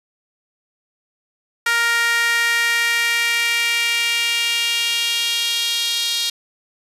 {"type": "tone with high-pass filter sweep", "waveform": "sawtooth", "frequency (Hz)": 467.3, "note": "A#4", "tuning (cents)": 4, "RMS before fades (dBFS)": -19, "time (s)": [1.66, 6.3], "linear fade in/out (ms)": 5, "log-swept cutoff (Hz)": [1600, 3700], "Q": 3.1, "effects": ["resampled to 32000 Hz"]}